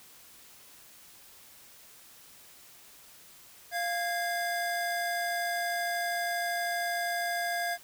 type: tone pair together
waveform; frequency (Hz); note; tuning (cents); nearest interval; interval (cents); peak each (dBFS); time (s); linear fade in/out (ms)
square; 694.9 / 1639; F5 / G#6; -9 / -23; octave + minor third; 1486; -32 / -34; 3.71-7.78; 50
effects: white hiss -54 dBFS RMS until 7.83 s